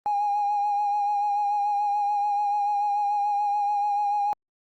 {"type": "tone with vibrato", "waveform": "triangle", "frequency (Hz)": 821, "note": "G#5", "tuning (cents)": -20, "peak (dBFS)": -18, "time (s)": [0.06, 4.33], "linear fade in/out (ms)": 0, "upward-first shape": "sine", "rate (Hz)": 6.9, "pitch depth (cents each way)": 30, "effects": ["tanh soft clip ceiling -19 dBFS", "Opus 32 kbps"]}